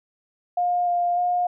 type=tone with pitch steps; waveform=sine; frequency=710 / 702 / 713 Hz; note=F5 / F5 / F5; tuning=+28 / +9 / +36 cents; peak=-19 dBFS; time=0.57-1.47 s; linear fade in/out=5 ms; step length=300 ms; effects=none